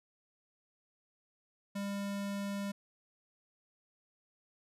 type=tone; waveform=square; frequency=200 Hz; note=G3; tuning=35 cents sharp; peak=-36 dBFS; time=1.75-2.72 s; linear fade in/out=10 ms; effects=resampled to 32000 Hz